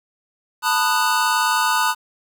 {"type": "chord", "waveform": "square", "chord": "B dominant seventh", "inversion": "third", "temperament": "just", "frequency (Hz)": [889, 987.8, 1234.7, 1481.6], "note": ["A5", "B5", "D#6", "F#6"], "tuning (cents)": [18, 0, -14, 2], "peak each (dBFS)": -23, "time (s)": [0.62, 1.95], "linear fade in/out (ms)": 50, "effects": ["8-bit"]}